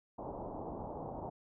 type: low-pass noise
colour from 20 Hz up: white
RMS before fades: -43 dBFS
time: 0.18-1.3 s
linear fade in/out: 10 ms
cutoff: 920 Hz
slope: 48 dB/octave
effects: none